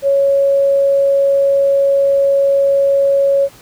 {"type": "tone", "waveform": "sine", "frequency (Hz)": 554.4, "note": "C#5", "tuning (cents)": 0, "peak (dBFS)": -9, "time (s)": [0.02, 3.49], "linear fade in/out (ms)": 50, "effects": ["pink hiss -42 dBFS RMS until 3.61 s", "high-pass 60 Hz 12 dB/octave"]}